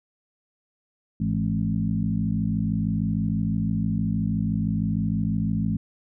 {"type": "harmonic tone with a mistuned harmonic", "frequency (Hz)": 53.3, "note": "G#1", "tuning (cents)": 46, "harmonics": [1, 2, 3, 4, 5], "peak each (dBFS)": [-35, -28, -26, -26, -33], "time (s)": [1.2, 5.77], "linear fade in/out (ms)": 5, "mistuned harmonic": 3, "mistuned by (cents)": 76, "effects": []}